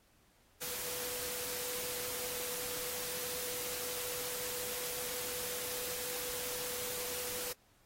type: tone in noise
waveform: sine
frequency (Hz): 493.9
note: B4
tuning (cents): 0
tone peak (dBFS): -46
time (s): 0.61-7.53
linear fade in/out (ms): 10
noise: white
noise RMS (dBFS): -40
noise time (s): 0.61-7.53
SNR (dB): -9
effects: pink hiss -69 dBFS RMS until 7.85 s + AAC 48 kbps